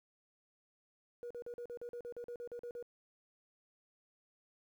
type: tone bursts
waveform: sine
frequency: 480 Hz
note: B4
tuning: 49 cents flat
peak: -40 dBFS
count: 14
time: 1.23-2.826 s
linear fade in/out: 0 ms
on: 75 ms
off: 42 ms
effects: tanh soft clip ceiling -40 dBFS + 12-bit